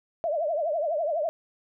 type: tone with vibrato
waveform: sine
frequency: 631 Hz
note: D#5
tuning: 24 cents sharp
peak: -24 dBFS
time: 0.24-1.29 s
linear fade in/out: 0 ms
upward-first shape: triangle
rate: 12 Hz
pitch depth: 190 cents each way
effects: none